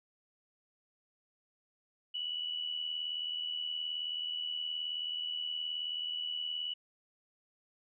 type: tone with amplitude modulation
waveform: sine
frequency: 2950 Hz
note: F#7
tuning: 6 cents flat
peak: -32 dBFS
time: 2.14-6.74 s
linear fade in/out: 10 ms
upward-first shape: sine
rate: 78.9 Hz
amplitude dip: 55%
effects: none